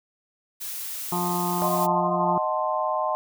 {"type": "noise", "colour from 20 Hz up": "blue", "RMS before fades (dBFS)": -33, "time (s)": [0.6, 1.87], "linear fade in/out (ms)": 20}
{"type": "harmonic tone", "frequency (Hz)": 176.5, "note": "F3", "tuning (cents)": 19, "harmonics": [1, 2, 4, 5, 6, 7], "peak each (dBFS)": [-28, -31, -33, -29, -32, -36], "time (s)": [1.12, 2.38], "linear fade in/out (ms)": 2}
{"type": "chord", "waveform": "sine", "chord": "D# diminished seventh", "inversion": "none", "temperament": "equal", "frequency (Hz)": [622.3, 740, 880, 1046.5], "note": ["D#5", "F#5", "A5", "C6"], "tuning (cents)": [0, 0, 0, 0], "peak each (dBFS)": [-27, -30, -29, -27], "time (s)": [1.62, 3.15], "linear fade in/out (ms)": 0}
{"effects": []}